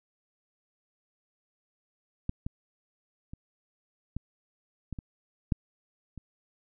clicks, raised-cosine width 5 ms, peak -17 / -21 / -29 / -21 / -23 / -25 / -12 / -29 dBFS, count 8, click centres 2.294 / 2.465 / 3.335 / 4.166 / 4.927 / 4.988 / 5.522 / 6.177 s, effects none

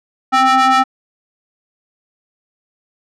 square ring-modulated tone, 263.5 Hz, C4, 12 cents sharp, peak -7 dBFS, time 0.32-0.84 s, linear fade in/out 20 ms, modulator 1050 Hz, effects low-pass 6000 Hz 12 dB/octave

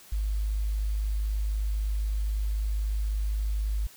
sine tone with quantisation, 51.91 Hz, G#1, in tune, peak -25 dBFS, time 0.12-3.87 s, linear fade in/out 5 ms, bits 9, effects white hiss -52 dBFS RMS until 3.96 s

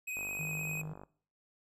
square tone with vibrato, 2517 Hz, D#7, 19 cents sharp, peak -37 dBFS, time 0.07-0.82 s, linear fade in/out 10 ms, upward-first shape square, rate 17 Hz, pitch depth 18 cents each way
click train, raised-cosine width 1 ms, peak -34 dBFS, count 44, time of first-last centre 0.17-1.035 s, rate 49.7 Hz
triangle tone, 155.56 Hz, D#3, in tune, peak -37 dBFS, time 0.39-0.94 s, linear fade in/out 10 ms
effects noise-tail reverb RT60 0.5 s tail -21 dB re dry

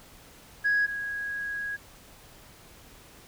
sine tone pair in turn, 1661.2 / 1653.1 Hz, G#6 / G#6, 0 / -8 cents, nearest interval unison, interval 8 cents, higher first, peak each -20 / -30 dBFS, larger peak first, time 0.64-0.87 / 0.87-1.77 s, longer second, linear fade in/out 20 ms, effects tanh soft clip ceiling -18 dBFS + pink hiss -52 dBFS RMS until 3.27 s

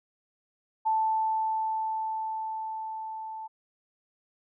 sine tone with level ramp, 880 Hz, A5, in tune, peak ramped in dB -22 to -36 dBFS, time 0.85-3.48 s, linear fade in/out 20 ms, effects none

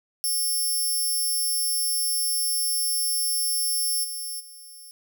5% pulse tone with level steps, 5400 Hz, E8, 41 cents sharp, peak -17 / -25 / -37 dBFS, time 0.24-4.91 s, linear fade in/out 0 ms, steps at 4.03 / 4.39 s, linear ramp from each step 20 ms, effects none

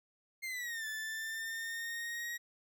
40% pulse exponential two-way sweep, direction down then up, 2126 to 1744 to 1898 Hz, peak -37 dBFS, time 0.42-2.38 s, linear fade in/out 20 ms, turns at 0.87 s, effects none

